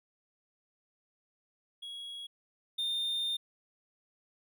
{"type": "tone pair in turn", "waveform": "triangle", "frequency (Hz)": [3322, 3628], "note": ["G#7", "A#7"], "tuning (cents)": [0, -48], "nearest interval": "major second", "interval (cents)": 152, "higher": "second", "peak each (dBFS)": [-39, -29], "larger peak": "second", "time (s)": [[1.82, 2.27], [2.78, 3.37]], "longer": "second", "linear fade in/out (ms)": 10, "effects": []}